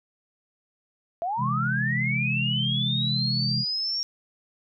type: linear sweep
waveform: sine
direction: up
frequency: 654 to 5588 Hz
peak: -25 dBFS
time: 1.22-4.03 s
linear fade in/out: 0 ms
type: chord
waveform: sine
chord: C augmented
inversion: none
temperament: equal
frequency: 130.81 / 164.81 / 207.7 Hz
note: C3 / E3 / G#3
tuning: 0 / 0 / 0 cents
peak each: -27 / -32 / -31 dBFS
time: 1.37-3.65 s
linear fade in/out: 50 ms
effects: none